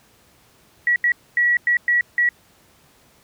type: tone bursts at uneven times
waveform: sine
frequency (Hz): 1929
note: B6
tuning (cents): -41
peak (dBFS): -14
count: 6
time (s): 0.87-0.96 / 1.04-1.12 / 1.37-1.57 / 1.67-1.77 / 1.88-2.01 / 2.18-2.29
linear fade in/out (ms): 2
effects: pink hiss -55 dBFS RMS until 3.23 s + high-pass 60 Hz 12 dB/octave